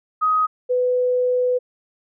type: tone pair in turn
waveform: sine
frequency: 1257 / 498.8 Hz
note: D#6 / B4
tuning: +17 / +17 cents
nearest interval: octave + major third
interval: 1600 cents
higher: first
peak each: -15 / -16 dBFS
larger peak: first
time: 0.21-0.47 / 0.69-1.59 s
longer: second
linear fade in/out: 20 ms
effects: none